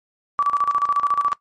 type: tone with tremolo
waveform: sine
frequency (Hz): 1152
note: D6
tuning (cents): -34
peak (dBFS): -14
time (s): 0.39-1.33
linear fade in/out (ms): 0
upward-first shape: square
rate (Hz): 14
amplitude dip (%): 70
effects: noise-tail reverb RT60 0.1 s tail -20 dB re dry + MP3 48 kbps